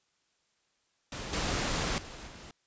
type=noise with level steps; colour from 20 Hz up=pink; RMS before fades=-39 / -31 / -45 / -48 dBFS; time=1.12-2.51 s; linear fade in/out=2 ms; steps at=1.33 / 1.98 / 2.27 s; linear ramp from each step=2 ms; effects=white hiss -74 dBFS RMS until 2.66 s + resampled to 16000 Hz